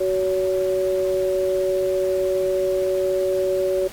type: tone pair together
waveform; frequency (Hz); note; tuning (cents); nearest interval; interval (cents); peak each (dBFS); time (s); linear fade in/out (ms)
sine; 374.7 / 564; F#4 / C#5; +22 / +30; perfect fifth; 708; -21; 0-3.88; 10
effects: pink hiss -40 dBFS RMS until 3.92 s + AAC 64 kbps